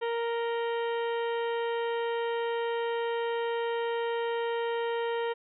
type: harmonic tone with a mistuned harmonic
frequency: 466.2 Hz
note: A#4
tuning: in tune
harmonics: 1 / 2 / 3 / 4 / 5 / 6 / 7 / 8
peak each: -29 / -35 / -43 / -41 / -48 / -49 / -46 / -53 dBFS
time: 0.01-5.34 s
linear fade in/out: 20 ms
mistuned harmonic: 7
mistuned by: -69 cents
effects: none